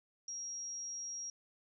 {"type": "tone", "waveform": "sine", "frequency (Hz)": 5640, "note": "F8", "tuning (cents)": 16, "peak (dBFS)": -40, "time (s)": [0.28, 1.3], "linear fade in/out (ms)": 2, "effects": []}